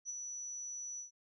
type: tone with ADSR envelope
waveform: sine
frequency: 5920 Hz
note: F#8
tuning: in tune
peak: -37 dBFS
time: 0.05-1.11 s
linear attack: 45 ms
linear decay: 20 ms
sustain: -4 dB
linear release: 120 ms
effects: none